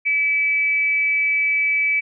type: tone with frequency modulation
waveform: sine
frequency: 2300 Hz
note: D7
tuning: 37 cents flat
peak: -16 dBFS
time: 0.05-2.01 s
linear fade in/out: 20 ms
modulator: 312 Hz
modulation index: 0.23
effects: none